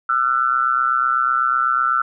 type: tone with amplitude modulation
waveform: sine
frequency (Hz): 1348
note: E6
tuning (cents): +38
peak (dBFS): -11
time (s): 0.09-2.02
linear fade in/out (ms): 5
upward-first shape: sine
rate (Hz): 128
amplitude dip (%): 90
effects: none